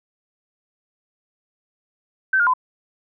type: tone with pitch steps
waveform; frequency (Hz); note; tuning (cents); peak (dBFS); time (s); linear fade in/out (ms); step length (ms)
sine; 1543 / 1420 / 1015; G6 / F6 / B5; -28 / +28 / +47; -14; 2.33-2.537; 5; 69
effects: none